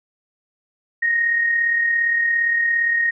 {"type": "tone with amplitude modulation", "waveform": "sine", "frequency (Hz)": 1864.7, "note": "A#6", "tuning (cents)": 0, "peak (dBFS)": -14, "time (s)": [1.02, 3.11], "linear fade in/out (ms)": 10, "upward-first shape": "sine", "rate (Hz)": 37.4, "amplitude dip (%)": 40, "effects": []}